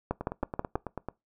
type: two click trains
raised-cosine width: 1 ms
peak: -20 / -14 dBFS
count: 9 / 5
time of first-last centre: 0.21-1.086 / 0.11-0.755 s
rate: 9.13 / 6.2 Hz
effects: noise-tail reverb RT60 0.2 s tail -22 dB re dry